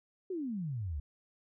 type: exponential sweep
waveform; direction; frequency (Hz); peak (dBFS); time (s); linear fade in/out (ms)
sine; down; 392 to 66.9; -34; 0.3-1; 5
effects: none